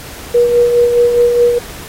sine tone with tremolo, 480.1 Hz, B4, 49 cents flat, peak -5 dBFS, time 0.34-1.59 s, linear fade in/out 10 ms, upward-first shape sine, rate 4.8 Hz, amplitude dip 45%, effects pink hiss -31 dBFS RMS until 1.88 s + AAC 48 kbps

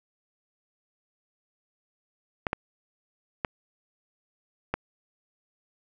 clicks, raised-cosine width 0.5 ms, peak -11 dBFS, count 4, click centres 2.468 / 2.531 / 3.448 / 4.74 s, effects none

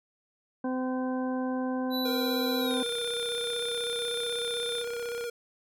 harmonic tone, 256.6 Hz, C4, 34 cents flat, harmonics 1 / 2 / 3 / 4 / 6, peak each -29 / -35 / -39 / -41 / -45 dBFS, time 0.64-2.83 s, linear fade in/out 5 ms
square tone with pitch glide, 3964 to 3573 Hz, B7 to A7, +6 to +26 cents, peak -33 dBFS, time 1.9-4.85 s, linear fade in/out 50 ms, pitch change -180 cents, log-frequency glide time 2.59-2.79 s
square tone with vibrato, 474.4 Hz, A#4, 30 cents sharp, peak -33 dBFS, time 2.05-5.3 s, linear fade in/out 5 ms, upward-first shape sine, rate 16 Hz, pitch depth 28 cents each way
click train, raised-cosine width 0.3 ms, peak -28 dBFS, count 84, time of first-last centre 2.71-5.24 s, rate 32.8 Hz
effects none

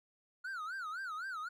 triangle tone with vibrato, 1396.9 Hz, F6, in tune, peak -37 dBFS, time 0.44-1.49 s, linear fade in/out 10 ms, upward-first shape sine, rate 3.9 Hz, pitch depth 220 cents each way, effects none

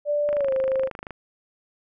sine tone with pitch glide, 587.3 to 529.3 Hz, D5 to C5, 0 to +20 cents, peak -20 dBFS, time 0.05-0.9 s, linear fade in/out 50 ms, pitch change -180 cents, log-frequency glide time 0.36-0.52 s
click train, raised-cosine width 0.5 ms, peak -20 dBFS, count 22, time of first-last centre 0.29-1.107 s, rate 25.7 Hz
effects none

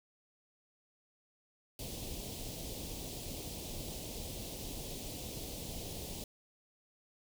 pink band-stop noise, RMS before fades -43 dBFS, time 1.79-6.24 s, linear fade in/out 2 ms, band 720 to 2900 Hz, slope 24 dB/octave, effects none

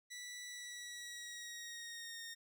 15% pulse tone with pitch glide, 1965 to 1844 Hz, B6 to A#6, -9 to -19 cents, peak -40 dBFS, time 0.1-2.35 s, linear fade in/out 20 ms, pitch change -110 cents, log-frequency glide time 0.47-2.21 s, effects none

